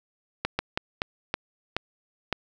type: slowing click train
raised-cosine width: 0.3 ms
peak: -9 dBFS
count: 7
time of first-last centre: 0.45-2.327 s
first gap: 140 ms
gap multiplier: 1.32
effects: none